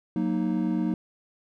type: chord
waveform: triangle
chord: D# minor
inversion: first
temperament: equal with one note detuned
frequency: 184.04 / 233.1 / 311.1 Hz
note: F#3 / A#3 / D#4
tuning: -9 / 0 / 0 cents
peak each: -26 dBFS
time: 0.16-0.94 s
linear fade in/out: 2 ms
effects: none